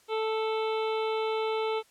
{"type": "harmonic tone", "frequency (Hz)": 440, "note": "A4", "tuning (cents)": 0, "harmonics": [1, 2, 3, 5, 6, 7, 8, 9], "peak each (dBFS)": [-28, -34, -38, -42, -44, -45, -46, -47], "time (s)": [0.08, 1.83], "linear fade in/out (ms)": 50, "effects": ["white hiss -62 dBFS RMS until 1.9 s", "low-pass 10000 Hz 12 dB/octave"]}